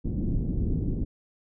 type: low-pass noise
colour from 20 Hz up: pink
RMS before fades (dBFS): -27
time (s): 0.04-1.05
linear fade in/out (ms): 20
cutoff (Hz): 310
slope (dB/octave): 24
effects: none